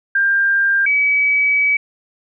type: tone pair in turn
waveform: sine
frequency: 1594 / 2281 Hz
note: G6 / C#7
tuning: +28 / +49 cents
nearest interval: tritone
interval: 621 cents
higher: second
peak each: -12 dBFS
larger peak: neither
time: 0.15-0.86 / 0.86-1.77 s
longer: second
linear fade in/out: 5 ms
effects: none